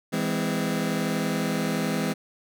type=chord; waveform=sawtooth; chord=E augmented; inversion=none; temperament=just; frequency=164.81 / 206 / 257.5 Hz; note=E3 / G#3 / B#3; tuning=0 / -14 / -28 cents; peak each=-25 / -24 / -25 dBFS; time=0.12-2.14 s; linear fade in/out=20 ms; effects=none